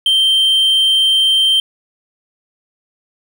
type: tone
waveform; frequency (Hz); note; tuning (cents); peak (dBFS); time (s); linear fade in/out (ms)
triangle; 3136; G7; 0; -8; 0.06-1.6; 2
effects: none